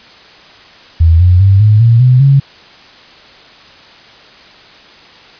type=tone with pitch steps; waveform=sine; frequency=82.1 / 89.53 / 97.63 / 106.47 / 116.11 / 126.62 / 138.08 Hz; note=E2 / F2 / G2 / G#2 / A#2 / B2 / C#3; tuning=-6 / +44 / -7 / +44 / -6 / +44 / -6 cents; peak=-3 dBFS; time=1-2.4 s; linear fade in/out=10 ms; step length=200 ms; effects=white hiss -38 dBFS RMS until 5.39 s + resampled to 11025 Hz